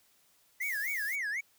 triangle tone with vibrato, 1929 Hz, B6, 41 cents flat, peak -30 dBFS, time 0.6-1.41 s, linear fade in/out 10 ms, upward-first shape sine, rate 4 Hz, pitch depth 280 cents each way
violet noise, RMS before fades -43 dBFS, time 0.61-1.16 s, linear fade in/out 10 ms
effects white hiss -67 dBFS RMS until 1.58 s

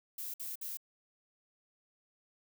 violet noise bursts, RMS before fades -41 dBFS, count 3, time 0.18-0.772 s, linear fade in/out 5 ms, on 160 ms, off 56 ms, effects none

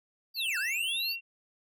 square linear two-way sweep, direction down then up, 4762 to 1396.9 to 4762 Hz, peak -31 dBFS, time 0.34-1.16 s, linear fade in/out 50 ms, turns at 0.58 s
sine tone with pitch glide, 2673 to 2735 Hz, E7 to F7, +23 to -37 cents, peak -34 dBFS, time 0.36-1.21 s, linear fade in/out 50 ms, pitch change +40 cents, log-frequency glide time 0.66-0.77 s
effects none

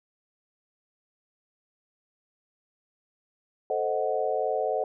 sine chord, A diminished seventh, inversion none, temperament equal, 440 / 523.3 / 622.3 / 740 Hz, A4 / C5 / Eb5 / Gb5, 0 / 0 / 0 / 0 cents, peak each -30 dBFS, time 3.7-4.84 s, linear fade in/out 2 ms, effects none

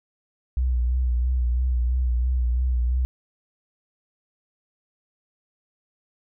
sine tone with vibrato, 61.74 Hz, B1, in tune, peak -19 dBFS, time 0.57-3.05 s, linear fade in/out 0 ms, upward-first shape sine, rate 3 Hz, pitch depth 51 cents each way, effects none

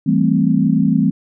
sine chord, A minor seventh, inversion second, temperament equal with one note detuned, 164.81 / 196 / 222.7 / 261.6 Hz, E3 / G3 / A3 / C4, 0 / 0 / +21 / 0 cents, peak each -17 dBFS, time 0.06-1.11 s, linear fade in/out 10 ms, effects none

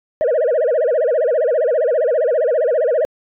sine tone with vibrato, 550 Hz, C#5, 14 cents flat, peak -11 dBFS, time 0.21-3.05 s, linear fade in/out 0 ms, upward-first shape sine, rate 15 Hz, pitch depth 280 cents each way, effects tanh soft clip ceiling -11 dBFS

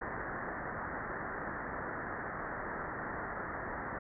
white low-pass noise, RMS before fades -40 dBFS, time 0.01-3.99 s, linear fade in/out 10 ms, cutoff 1900 Hz, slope 96 dB/octave, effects none

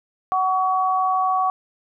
sine tone pair together, 747.9 / 1128 Hz, F#5 / C#6, +18 / +30 cents, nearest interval perfect fifth, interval 712 cents, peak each -20 dBFS, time 0.32-1.5 s, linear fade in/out 0 ms, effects none

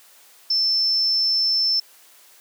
sine tone, 5310 Hz, E8, 12 cents sharp, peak -17 dBFS, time 0.5-1.8 s, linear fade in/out 5 ms, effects white hiss -51 dBFS RMS until 2.4 s + high-pass 400 Hz 12 dB/octave

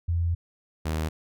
sine / sawtooth tone pair in turn, 85 / 78.68 Hz, F2 / D#2, -46 / +20 cents, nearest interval minor second, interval 134 cents, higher first, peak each -22 dBFS, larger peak neither, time 0.08-0.35 / 0.85-1.09 s, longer first, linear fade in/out 10 ms, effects none

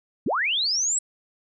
sine linear sweep, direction up, 137.1 to 7930 Hz, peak -21 dBFS, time 0.26-0.99 s, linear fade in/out 5 ms, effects none

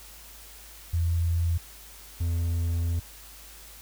sine / triangle tone pair in turn, 84.6 / 84.6 Hz, E2 / E2, +45 / +45 cents, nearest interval unison, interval 0 cents, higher neither, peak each -22 dBFS, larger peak neither, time 0.93-1.58 / 2.2-3 s, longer second, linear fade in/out 10 ms, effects added 52 Hz sine -50 dBFS peak until 3.81 s + white hiss -48 dBFS RMS until 3.81 s

